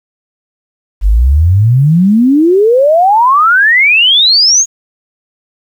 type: exponential sweep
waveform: sine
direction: up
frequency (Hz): 46.01 to 6790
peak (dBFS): -4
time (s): 1.01-4.66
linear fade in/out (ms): 50
effects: 7-bit